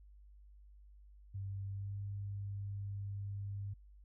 sine tone with pitch glide, 98 to 100.17 Hz, G2 to G2, 0 to +38 cents, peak -39 dBFS, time 1.34-3.74 s, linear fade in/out 10 ms, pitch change +38 cents, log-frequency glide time 1.61-1.99 s, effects added 50 Hz sine -56 dBFS peak until 4.04 s

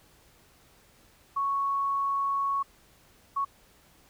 sine tone bursts at uneven times, 1108.7 Hz, C#6, in tune, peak -25 dBFS, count 2, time 1.36-2.63 / 3.36-3.45 s, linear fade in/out 10 ms, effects pink hiss -60 dBFS RMS until 4.09 s

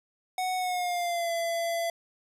square tone with pitch glide, 740 to 674.7 Hz, F#5 to E5, 0 to +40 cents, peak -28 dBFS, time 0.38-1.9 s, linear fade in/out 2 ms, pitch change -160 cents, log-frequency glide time 0.56-1.32 s, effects resampled to 32000 Hz

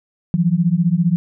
sine beating tone pair, 164.81 / 179.81 Hz, E3 / F#3, 0 / -49 cents, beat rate 15 Hz, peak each -16 dBFS, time 0.34-1.16 s, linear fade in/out 0 ms, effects none

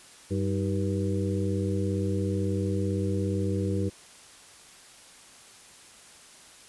harmonic tone with a mistuned harmonic, 97 Hz, G2, 18 cents flat, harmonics 1 / 2 / 3 / 4 / 5, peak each -28 / -31 / -33 / -34 / -35 dBFS, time 0.3-3.9 s, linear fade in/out 20 ms, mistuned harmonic 3, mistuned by +110 cents, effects white hiss -51 dBFS RMS until 6.68 s + resampled to 24000 Hz

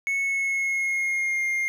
triangle tone with pitch glide, 2202 to 2120 Hz, C#7 to C7, -12 to +22 cents, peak -21 dBFS, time 0.07-1.68 s, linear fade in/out 0 ms, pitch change -66 cents, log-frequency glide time 0.21-1.44 s, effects none

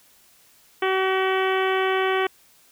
harmonic tone, 379.4 Hz, F#4, 43 cents sharp, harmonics 1 / 2 / 3 / 4 / 5 / 6 / 7 / 8 / 9, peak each -22 / -27 / -28 / -30 / -30 / -32 / -37 / -34 / -41 dBFS, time 0.82-2.27 s, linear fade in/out 5 ms, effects white hiss -56 dBFS RMS until 2.71 s

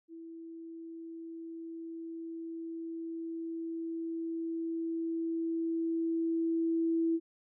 sine tone with level ramp, 329.6 Hz, E4, in tune, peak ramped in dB -44 to -26 dBFS, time 0.08-7.2 s, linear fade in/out 50 ms, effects none

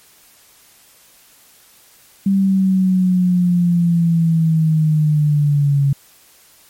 sine linear sweep, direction down, 196.2 to 138.59 Hz, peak -11 dBFS, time 2.26-5.93 s, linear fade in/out 5 ms, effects white hiss -49 dBFS RMS until 6.69 s + MP3 64 kbps

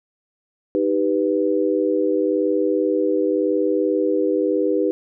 sine chord, Eb augmented, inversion none, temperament equal, 311.1 / 392 / 493.9 Hz, Eb4 / G4 / B4, 0 / 0 / 0 cents, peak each -21 dBFS, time 0.75-4.91 s, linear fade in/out 0 ms, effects none

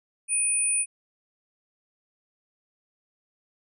sine tone pair together, 2497 / 9421 Hz, D#7 / D9, +6 / +4 cents, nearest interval octave + major seventh, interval 2298 cents, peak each -31 / -22 dBFS, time 0.28-0.86 s, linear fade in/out 50 ms, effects none

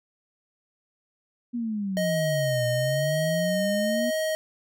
sine exponential two-way sweep, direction down then up, 244.4 to 119.8 to 244.4 Hz, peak -26 dBFS, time 1.53-4.11 s, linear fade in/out 20 ms, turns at 2.66 s
square tone with vibrato, 622.3 Hz, D#5, in tune, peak -25 dBFS, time 1.97-4.35 s, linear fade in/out 0 ms, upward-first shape sine, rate 1 Hz, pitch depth 22 cents each way
effects none

